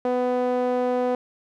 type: tone with band-pass filter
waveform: sawtooth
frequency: 249.3 Hz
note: B3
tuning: 16 cents sharp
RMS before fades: -23 dBFS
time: 0.05-1.15 s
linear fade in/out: 2 ms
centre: 560 Hz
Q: 2.2
effects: none